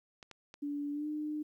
clicks, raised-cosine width 0.2 ms, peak -31 dBFS, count 3, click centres 0.228 / 0.313 / 0.541 s
sine tone with pitch glide, 288.9 to 302.2 Hz, D4 to D4, -28 to +50 cents, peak -34 dBFS, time 0.62-1.43 s, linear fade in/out 10 ms, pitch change +78 cents, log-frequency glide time 0.92-1.07 s
effects 12-bit

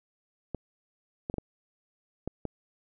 clicks, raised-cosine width 2 ms, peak -19 dBFS, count 6, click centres 0.547 / 1.299 / 1.341 / 1.383 / 2.276 / 2.453 s, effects none

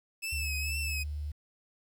sawtooth tone with vibrato, 2600 Hz, E7, 24 cents flat, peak -30 dBFS, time 0.22-1.04 s, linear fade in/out 20 ms, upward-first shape triangle, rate 2.2 Hz, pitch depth 65 cents each way
sine tone with pitch glide, 73.6 to 74.28 Hz, D2 to D2, +4 to +20 cents, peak -33 dBFS, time 0.32-1.32 s, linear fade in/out 10 ms, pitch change +16 cents, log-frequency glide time 0.46-0.64 s
effects 10-bit

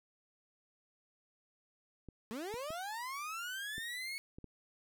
clicks, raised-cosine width 3 ms, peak -35 dBFS, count 6, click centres 2.087 / 2.541 / 2.705 / 3.781 / 4.385 / 4.443 s
30% pulse linear sweep, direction up, 207.7 to 2217 Hz, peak -37 dBFS, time 2.31-4.18 s, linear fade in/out 0 ms
effects none

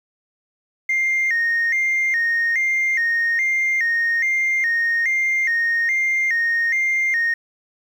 sine tone with vibrato, 1975.5 Hz, B6, in tune, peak -15 dBFS, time 0.89-7.34 s, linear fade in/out 5 ms, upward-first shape square, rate 1.2 Hz, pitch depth 110 cents each way, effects tanh soft clip ceiling -14 dBFS + 8-bit

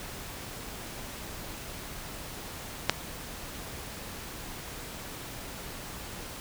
click, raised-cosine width 0.2 ms, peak -3 dBFS, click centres 2.896 s, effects pink hiss -41 dBFS RMS until 6.4 s

